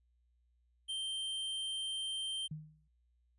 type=tone; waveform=square; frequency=3140 Hz; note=G7; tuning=2 cents sharp; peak=-37 dBFS; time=0.88-2.48 s; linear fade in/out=20 ms
type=tone with exponential decay; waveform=sine; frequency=154.3 Hz; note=D#3; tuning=14 cents flat; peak=-37 dBFS; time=2.51-2.88 s; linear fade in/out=5 ms; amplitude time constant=79 ms
effects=added 60 Hz sine -70 dBFS peak until 3.38 s + resampled to 24000 Hz